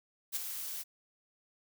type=noise with ADSR envelope; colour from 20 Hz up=blue; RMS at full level=-32 dBFS; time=0.32-0.84 s; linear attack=40 ms; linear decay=13 ms; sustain=-8 dB; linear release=31 ms; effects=none